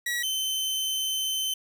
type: tone pair in turn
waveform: sawtooth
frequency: 1925 / 3073 Hz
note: B6 / G7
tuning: -45 / -35 cents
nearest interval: minor sixth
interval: 810 cents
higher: second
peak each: -23 dBFS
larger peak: neither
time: 0.06-0.23 / 0.23-1.54 s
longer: second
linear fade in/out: 5 ms
effects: none